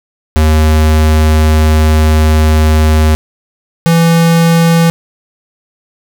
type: tone pair in turn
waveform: square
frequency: 77.78 / 166.77 Hz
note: D#2 / E3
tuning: 0 / +20 cents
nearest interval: octave + minor second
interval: 1320 cents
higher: second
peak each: -6 dBFS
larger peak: neither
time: 0.36-3.15 / 3.86-4.9 s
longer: first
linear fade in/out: 0 ms
effects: none

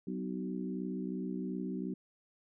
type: harmonic tone with a mistuned harmonic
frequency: 62.8 Hz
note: B1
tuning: 30 cents sharp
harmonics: 3 / 4 / 5 / 6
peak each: -38 / -40 / -42 / -44 dBFS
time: 0.07-1.94 s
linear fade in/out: 5 ms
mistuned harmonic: 5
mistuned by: -22 cents
effects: none

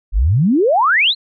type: exponential sweep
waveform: sine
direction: up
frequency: 41.16 to 4317 Hz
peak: -10 dBFS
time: 0.12-1.15 s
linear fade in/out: 50 ms
effects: none

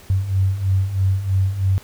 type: beating tone pair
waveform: sine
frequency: 93.6 / 96.7 Hz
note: F#2 / G2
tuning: +20 / -23 cents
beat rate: 3.1 Hz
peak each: -22 / -17 dBFS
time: 0.1-1.78 s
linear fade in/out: 0 ms
effects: pink hiss -45 dBFS RMS until 1.83 s

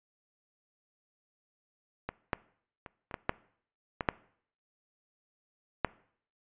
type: clicks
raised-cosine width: 0.5 ms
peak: -19 / -13 / -28 / -28 / -19 / -11 / -16 / -9 / -10 dBFS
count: 9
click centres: 2.09 / 2.332 / 2.862 / 3.112 / 3.142 / 3.294 / 4.008 / 4.088 / 5.847 s
effects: noise-tail reverb RT60 0.6 s tail -21 dB re dry + resampled to 8000 Hz

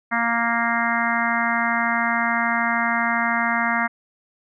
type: harmonic tone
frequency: 233.1 Hz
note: A#3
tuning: in tune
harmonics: 1 / 3 / 4 / 5 / 6 / 7 / 8 / 9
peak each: -27 / -27 / -27 / -27 / -27 / -27 / -27 / -27 dBFS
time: 0.11-3.88 s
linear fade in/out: 20 ms
effects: none

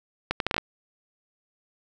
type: accelerating click train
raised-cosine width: 0.3 ms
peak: -8 dBFS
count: 7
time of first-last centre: 0.31-0.581 s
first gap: 92 ms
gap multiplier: 0.7
effects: none

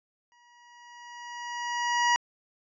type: tone with exponential growth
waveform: 25% pulse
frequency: 960 Hz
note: B5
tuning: 49 cents flat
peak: -16 dBFS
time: 0.32-2.16 s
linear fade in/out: 0 ms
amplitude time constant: 400 ms
effects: resampled to 16000 Hz

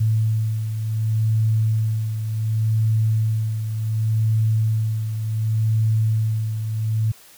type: beating tone pair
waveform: sine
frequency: 110 / 110.68 Hz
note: A2 / A2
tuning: 0 / +11 cents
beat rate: 0.68 Hz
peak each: -18 / -26 dBFS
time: 0-7.12 s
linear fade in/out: 10 ms
effects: white hiss -48 dBFS RMS until 7.37 s

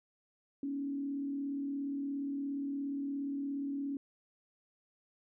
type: tone with frequency modulation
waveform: sine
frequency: 279.1 Hz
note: C#4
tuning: 12 cents sharp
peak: -34 dBFS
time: 0.63-3.97 s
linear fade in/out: 2 ms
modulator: 37.1 Hz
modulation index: 0.42
effects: none

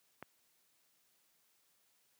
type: click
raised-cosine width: 0.5 ms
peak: -30 dBFS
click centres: 0.226 s
effects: white hiss -74 dBFS RMS until 2.19 s + high-pass 100 Hz 12 dB/octave

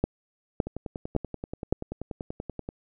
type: two click trains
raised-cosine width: 2 ms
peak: -9 / -20 dBFS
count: 4 / 22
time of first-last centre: 0.04-1.725 / 0.67-2.689 s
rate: 1.78 / 10.4 Hz
effects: none

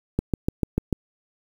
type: click train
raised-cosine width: 3 ms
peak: -8 dBFS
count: 6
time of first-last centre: 0.19-0.927 s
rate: 6.78 Hz
effects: 7-bit

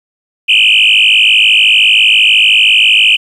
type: tone with frequency modulation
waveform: sine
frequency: 2761 Hz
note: F7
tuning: 20 cents flat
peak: -3 dBFS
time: 0.48-3.17 s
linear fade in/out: 20 ms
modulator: 52.9 Hz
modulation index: 6
effects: tanh soft clip ceiling -1 dBFS + 7-bit

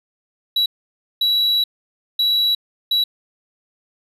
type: tone bursts at uneven times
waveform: triangle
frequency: 3912 Hz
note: B7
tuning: 17 cents flat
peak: -13 dBFS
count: 4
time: 0.56-0.66 / 1.21-1.64 / 2.19-2.55 / 2.91-3.04 s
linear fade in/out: 5 ms
effects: resampled to 32000 Hz

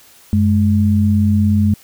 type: tone pair together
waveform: sine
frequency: 93.77 / 210.5 Hz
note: F#2 / G#3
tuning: +24 / +24 cents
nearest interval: octave + major second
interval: 1400 cents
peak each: -13 dBFS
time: 0.33-1.74 s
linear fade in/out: 0 ms
effects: white hiss -46 dBFS RMS until 1.83 s

